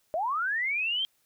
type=linear sweep; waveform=sine; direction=up; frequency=597 to 3211 Hz; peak=-26 dBFS; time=0.14-1.05 s; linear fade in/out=0 ms; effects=white hiss -70 dBFS RMS until 1.25 s